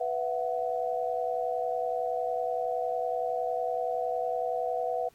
sine chord, B suspended fourth, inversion none, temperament equal with one note detuned, 493.9 / 669.2 / 740 Hz, B4 / E5 / F#5, 0 / +26 / 0 cents, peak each -32 dBFS, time 0-5.09 s, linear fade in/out 10 ms, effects pink hiss -64 dBFS RMS until 5.14 s + AAC 64 kbps

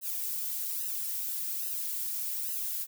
violet noise with flanger, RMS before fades -34 dBFS, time 0.01-2.87 s, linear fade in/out 50 ms, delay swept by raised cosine 0.87 to 3.07 ms, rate 1.2 Hz, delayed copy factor -0.95, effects none

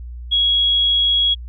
sine tone, 3322 Hz, G#7, in tune, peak -13 dBFS, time 0.31-1.35 s, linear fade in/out 20 ms, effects added 60 Hz sine -29 dBFS peak until 1.48 s

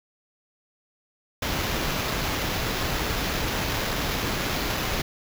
pink noise with sample-and-hold, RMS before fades -27 dBFS, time 1.42-5.02 s, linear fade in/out 5 ms, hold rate 8820 Hz, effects none

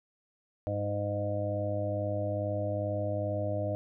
harmonic tone with a mistuned harmonic, 102.3 Hz, G#2, 26 cents flat, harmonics 1 / 2 / 3 / 5 / 6 / 7, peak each -33 / -43 / -39 / -38 / -33 / -44 dBFS, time 0.67-3.75 s, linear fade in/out 0 ms, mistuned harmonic 2, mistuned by -24 cents, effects none

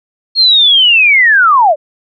sine linear sweep, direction down, 4306 to 551 Hz, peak -4 dBFS, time 0.35-1.76 s, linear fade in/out 50 ms, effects none

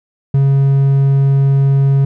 triangle tone, 137.6 Hz, C#3, 12 cents flat, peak -6 dBFS, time 0.34-2.05 s, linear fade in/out 5 ms, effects none

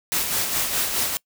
white noise with tremolo, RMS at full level -22 dBFS, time 0.12-1.17 s, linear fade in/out 0 ms, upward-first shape sine, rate 4.8 Hz, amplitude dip 45%, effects noise-tail reverb RT60 0.1 s tail -24 dB re dry

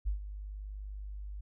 sine tone with ADSR envelope, 50.4 Hz, G1, 49 cents sharp, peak -27 dBFS, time 0.05-1.41 s, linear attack 25 ms, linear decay 110 ms, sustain -12 dB, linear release 8 ms, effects none

